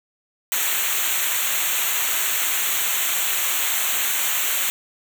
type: noise with comb filter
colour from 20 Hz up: white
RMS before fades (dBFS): -22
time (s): 0.52-4.7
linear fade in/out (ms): 0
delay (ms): 0.2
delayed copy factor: -0.95
effects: none